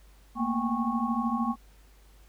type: tone cluster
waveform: sine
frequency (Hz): 224.9 / 238 / 774 / 812 / 1100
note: A3 / A#3 / G5 / G#5 / C#6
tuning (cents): +38 / +36 / -22 / -39 / -14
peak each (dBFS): -31 / -29 / -38 / -36 / -32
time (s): 0.35-1.56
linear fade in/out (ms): 50
effects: added 50 Hz sine -53 dBFS peak until 2.28 s + pink hiss -62 dBFS RMS until 2.28 s